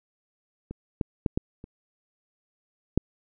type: clicks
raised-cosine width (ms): 3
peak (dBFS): -23 / -13 / -11 / -11 / -28 / -7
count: 6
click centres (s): 0.71 / 1.012 / 1.262 / 1.375 / 1.641 / 2.976
effects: none